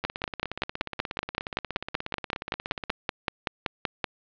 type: two click trains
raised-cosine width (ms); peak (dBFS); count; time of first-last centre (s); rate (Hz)
0.3; -16 / -9; 49 / 22; 0.04-2.897 / 0.05-4.042; 16.8 / 5.26
effects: resampled to 11025 Hz + 7-bit